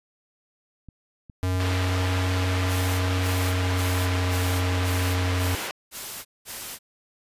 clicks, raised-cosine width 5 ms, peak -31 dBFS, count 7, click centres 0.887 / 1.298 / 1.552 / 1.897 / 2.008 / 2.171 / 2.653 s
square tone with pitch glide, 92 to 90.89 Hz, F#2 to F#2, -9 to -30 cents, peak -23 dBFS, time 1.43-5.55 s, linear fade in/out 0 ms, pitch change -21 cents, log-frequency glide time 3.2-4.34 s
white band-pass noise, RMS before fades -33 dBFS, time 1.6-5.71 s, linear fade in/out 0 ms, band 220 to 2700 Hz, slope 12 dB/octave
white noise bursts, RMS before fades -35 dBFS, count 8, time 2.67-6.79 s, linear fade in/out 50 ms, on 340 ms, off 200 ms
effects resampled to 32000 Hz

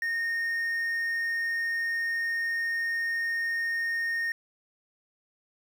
triangle tone, 1843 Hz, A#6, 20 cents flat, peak -25 dBFS, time 0.02-4.32 s, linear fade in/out 2 ms, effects 9-bit

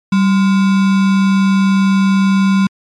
sine tone with sample-and-hold, 193.5 Hz, G3, 22 cents flat, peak -8 dBFS, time 0.12-2.67 s, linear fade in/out 5 ms, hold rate 1225 Hz, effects low-pass 5000 Hz 12 dB/octave + MP3 96 kbps

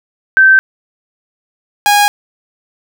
sine / sawtooth tone pair in turn, 1551 / 821.6 Hz, G6 / G#5, -19 / -19 cents, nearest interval major seventh, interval 1100 cents, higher first, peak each -3 dBFS, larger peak neither, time 0.37-0.59 / 1.86-2.08 s, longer neither, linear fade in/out 0 ms, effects none

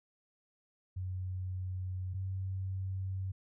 sine tone pair in turn, 92.5 / 94.94 Hz, F#2 / F#2, 0 / +45 cents, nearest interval unison, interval 45 cents, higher second, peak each -35 / -34 dBFS, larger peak second, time 0.96-2.14 / 2.14-3.32 s, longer neither, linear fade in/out 10 ms, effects none

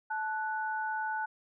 sine tone pair together, 871.2 / 1480 Hz, A5 / F#6, -17 / 0 cents, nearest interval major sixth, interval 917 cents, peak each -33 / -35 dBFS, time 0.1-1.26 s, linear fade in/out 10 ms, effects none

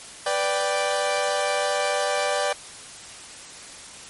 sawtooth chord, G major, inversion first, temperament equal, 493.9 / 587.3 / 784 Hz, B4 / D5 / G5, 0 / 0 / 0 cents, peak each -25 / -20 / -23 dBFS, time 0.26-2.53 s, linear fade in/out 5 ms, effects white hiss -41 dBFS RMS until 4.09 s + MP3 48 kbps

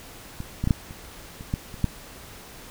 clicks, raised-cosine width 5 ms, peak -20 / -13 / -10 / -6 / -26 / -26 / -12 / -25 / -8 dBFS, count 9, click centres 0.404 / 0.64 / 0.674 / 0.708 / 0.909 / 1.409 / 1.539 / 1.742 / 1.843 s, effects pink hiss -44 dBFS RMS until 2.7 s

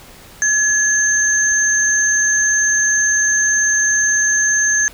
sine tone pair together, 1698 / 6319 Hz, G#6 / G8, +38 / +13 cents, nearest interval octave + major seventh, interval 2275 cents, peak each -15 dBFS, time 0.42-4.88 s, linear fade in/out 0 ms, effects pink hiss -41 dBFS RMS until 4.93 s

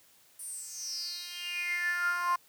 10% pulse tone with high-pass filter sweep, 351.8 Hz, F4, 13 cents sharp, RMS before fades -34 dBFS, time 0.39-2.36 s, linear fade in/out 5 ms, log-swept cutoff 10000 to 1000 Hz, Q 9.3, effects white hiss -62 dBFS RMS until 2.48 s + high-pass 60 Hz 12 dB/octave

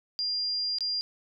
sine tone with dropouts, 4800 Hz, D8, 37 cents sharp, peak -27 dBFS, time 0.19-1.01 s, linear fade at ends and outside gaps 0 ms, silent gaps 0.785-0.807 s, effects none

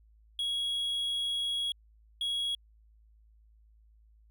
triangle tone pair in turn, 3322 / 3322 Hz, G#7 / G#7, 0 / 0 cents, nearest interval unison, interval 0 cents, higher neither, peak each -28 dBFS, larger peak neither, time 0.39-1.72 / 2.21-2.55 s, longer first, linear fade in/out 2 ms, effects added 54 Hz sine -58 dBFS peak until 4.3 s

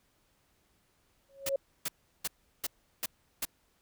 sine tone with exponential growth, 549 Hz, C#5, 17 cents flat, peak -24 dBFS, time 1.29-1.56 s, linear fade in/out 5 ms, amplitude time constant 57 ms
white noise bursts, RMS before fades -33 dBFS, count 6, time 1.46-3.452 s, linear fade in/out 5 ms, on 32 ms, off 360 ms
effects pink hiss -71 dBFS RMS until 3.81 s

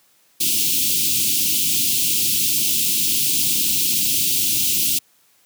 white band-stop noise, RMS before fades -19 dBFS, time 0.4-4.99 s, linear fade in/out 10 ms, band 350 to 2600 Hz, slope 48 dB/octave, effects white hiss -58 dBFS RMS until 5.45 s + high-pass 100 Hz 12 dB/octave

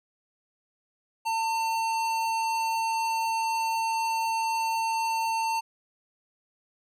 sine tone with hard clipping, 901 Hz, A5, 41 cents sharp, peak -27 dBFS, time 1.25-5.61 s, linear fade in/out 20 ms, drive 17 dB, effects none

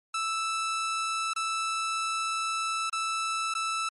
sawtooth tone with dropouts, 1318.5 Hz, E6, in tune, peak -24 dBFS, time 0.14-3.89 s, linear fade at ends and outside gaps 5 ms, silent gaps 1.335-1.361 / 2.898-2.927 / 3.54-3.55 s, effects MP3 48 kbps

